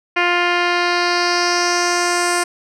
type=tone with low-pass filter sweep; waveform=10% pulse; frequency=351.2 Hz; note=F4; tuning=10 cents sharp; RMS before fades=-17 dBFS; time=0.16-2.44 s; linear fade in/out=10 ms; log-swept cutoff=2700 to 8700 Hz; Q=2.8; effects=none